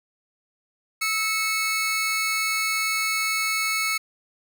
sawtooth tone pair together, 1304.5 / 2200 Hz, E6 / C#7, -18 / -14 cents, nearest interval major sixth, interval 904 cents, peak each -25 / -20 dBFS, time 1.01-3.98 s, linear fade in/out 10 ms, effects none

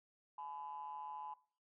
triangle ring-modulated tone, 77 Hz, D#2, 17 cents flat, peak -39 dBFS, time 0.38-1.34 s, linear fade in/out 5 ms, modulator 927 Hz, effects noise-tail reverb RT60 0.4 s tail -19 dB re dry + tanh soft clip ceiling -36 dBFS

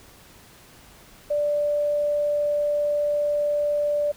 sine tone, 587.3 Hz, D5, in tune, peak -20 dBFS, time 1.3-4.12 s, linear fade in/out 10 ms, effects pink hiss -50 dBFS RMS until 4.16 s

